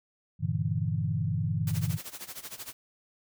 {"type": "chord", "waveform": "sine", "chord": "E half-diminished seventh", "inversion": "first", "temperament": "equal", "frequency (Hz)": [98, 116.54, 146.83, 164.81], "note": ["G2", "Bb2", "D3", "E3"], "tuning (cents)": [0, 0, 0, 0], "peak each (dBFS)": -32, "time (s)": [0.39, 1.99], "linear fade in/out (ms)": 50}
{"type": "noise with tremolo", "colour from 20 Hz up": "white", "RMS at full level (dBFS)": -39, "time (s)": [1.67, 2.73], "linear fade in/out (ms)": 2, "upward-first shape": "sine", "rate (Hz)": 13, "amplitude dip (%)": 85}
{"effects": []}